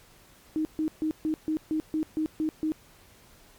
sine tone bursts, 312.3 Hz, D#4, 7 cents sharp, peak -24 dBFS, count 10, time 0.56-2.72 s, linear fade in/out 0 ms, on 90 ms, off 140 ms, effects pink hiss -56 dBFS RMS until 3.58 s + MP3 96 kbps

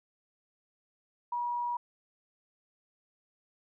sine tone, 962 Hz, B5, 46 cents flat, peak -30 dBFS, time 1.32-1.77 s, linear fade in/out 5 ms, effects none

